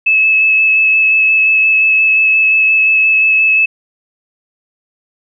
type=tone with vibrato; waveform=sine; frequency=2599 Hz; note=E7; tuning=25 cents flat; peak=-7 dBFS; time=0.06-3.66 s; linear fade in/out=10 ms; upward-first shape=square; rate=5.7 Hz; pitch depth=9 cents each way; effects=none